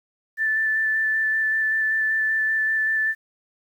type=tone with vibrato; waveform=sine; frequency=1760 Hz; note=A6; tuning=in tune; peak=-19 dBFS; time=0.37-3.15 s; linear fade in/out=50 ms; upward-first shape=square; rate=5.2 Hz; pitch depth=9 cents each way; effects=9-bit